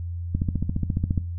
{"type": "click train", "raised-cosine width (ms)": 5, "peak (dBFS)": -11, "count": 13, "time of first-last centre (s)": [0.35, 1.178], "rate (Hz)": 14.5, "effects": ["noise-tail reverb RT60 0.3 s tail -18 dB re dry", "added 86 Hz sine -28 dBFS peak until 1.38 s"]}